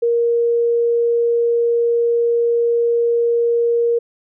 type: tone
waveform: sine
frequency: 469.7 Hz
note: A#4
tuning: 13 cents sharp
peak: -13 dBFS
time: 0.02-3.99 s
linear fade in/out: 10 ms
effects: none